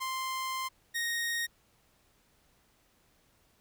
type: tone pair in turn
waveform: sawtooth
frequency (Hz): 1046.5 / 1864.7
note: C6 / A#6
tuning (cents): 0 / 0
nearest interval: minor seventh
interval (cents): 1000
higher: second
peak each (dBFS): -29 / -27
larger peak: second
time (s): 0-0.69 / 0.94-1.47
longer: first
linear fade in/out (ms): 20
effects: pink hiss -68 dBFS RMS until 3.6 s